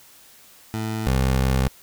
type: tone pair in turn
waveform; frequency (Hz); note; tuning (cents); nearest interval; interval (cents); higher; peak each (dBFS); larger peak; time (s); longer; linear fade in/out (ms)
20% pulse; 110 / 65.41; A2 / C2; 0 / 0; major sixth; 900; first; -20 / -13; second; 0.74-1.07 / 1.07-1.68; second; 0
effects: white hiss -50 dBFS RMS until 1.82 s